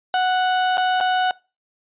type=tone with dropouts; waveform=35% pulse; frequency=739 Hz; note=F#5; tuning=2 cents flat; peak=-15 dBFS; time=0.14-1.31 s; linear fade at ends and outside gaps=1 ms; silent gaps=0.772-0.779 / 1.003-1.009 s; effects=noise-tail reverb RT60 0.3 s tail -23 dB re dry + resampled to 8000 Hz